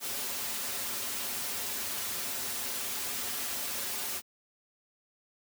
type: noise with comb filter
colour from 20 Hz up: white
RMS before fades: -35 dBFS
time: 0-4.22 s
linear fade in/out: 50 ms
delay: 6.3 ms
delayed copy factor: -0.75
effects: high-pass 100 Hz 12 dB/octave